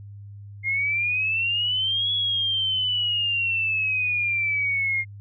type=exponential two-way sweep; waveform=sine; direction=up then down; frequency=2119 to 3379 to 2119 Hz; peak=-21 dBFS; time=0.63-5.05 s; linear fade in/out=50 ms; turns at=2.12 s; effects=added 101 Hz sine -38 dBFS peak until 5.2 s